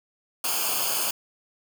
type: noise with comb filter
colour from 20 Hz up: white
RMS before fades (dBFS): -26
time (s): 0.44-1.11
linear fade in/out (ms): 5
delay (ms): 0.52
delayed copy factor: -0.85
effects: none